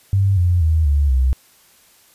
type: tone with pitch steps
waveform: sine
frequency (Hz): 98 / 88.32 / 79.6 / 71.74 / 64.66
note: G2 / F2 / D#2 / D2 / C2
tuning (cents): 0 / +20 / +40 / -40 / -20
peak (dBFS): -12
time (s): 0.13-1.33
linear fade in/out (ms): 0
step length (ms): 240
effects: white hiss -52 dBFS RMS until 2.14 s + resampled to 32000 Hz